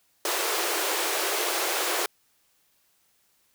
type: high-pass noise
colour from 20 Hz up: pink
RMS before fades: -27 dBFS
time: 0.25-2.06 s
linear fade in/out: 2 ms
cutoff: 330 Hz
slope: 96 dB/octave
effects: white hiss -67 dBFS RMS until 3.54 s